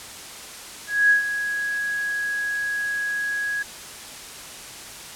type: tone with ADSR envelope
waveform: sine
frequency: 1661.2 Hz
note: G#6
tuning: in tune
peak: -12 dBFS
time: 0.87-3.63 s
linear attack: 230 ms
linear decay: 120 ms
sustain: -11 dB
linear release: 10 ms
effects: white hiss -38 dBFS RMS until 5.15 s + low-pass 10000 Hz 12 dB/octave